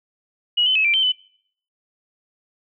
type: tone with pitch steps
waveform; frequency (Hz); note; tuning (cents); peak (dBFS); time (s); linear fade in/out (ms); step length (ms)
sine; 2909 / 3045 / 2579 / 2357 / 3108 / 3009; F#7 / F#7 / E7 / D7 / G7 / F#7; -30 / +49 / -39 / +6 / -16 / +28; -15; 0.57-1.122; 10; 92
effects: noise-tail reverb RT60 0.6 s tail -23 dB re dry